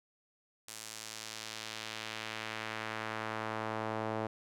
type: tone with band-pass filter sweep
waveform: sawtooth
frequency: 110 Hz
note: A2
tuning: in tune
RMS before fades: -40 dBFS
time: 0.68-4.27 s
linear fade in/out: 5 ms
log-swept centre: 8400 to 680 Hz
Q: 0.97
effects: none